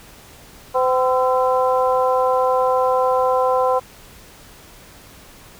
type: harmonic tone with a mistuned harmonic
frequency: 255.9 Hz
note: C4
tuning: 38 cents flat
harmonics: 2 / 3 / 4 / 5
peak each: -17 / -21 / -20 / -29 dBFS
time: 0.74-3.8 s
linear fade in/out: 20 ms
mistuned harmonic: 5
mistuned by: +74 cents
effects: pink hiss -44 dBFS RMS until 5.59 s